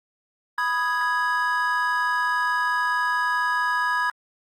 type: chord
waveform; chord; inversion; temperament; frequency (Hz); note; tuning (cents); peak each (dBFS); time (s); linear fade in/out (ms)
triangle; G# minor; first; equal; 987.8 / 1244.5 / 1661.2; B5 / D#6 / G#6; 0 / 0 / 0; -23 / -26 / -22; 0.58-4.1; 2
effects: Opus 24 kbps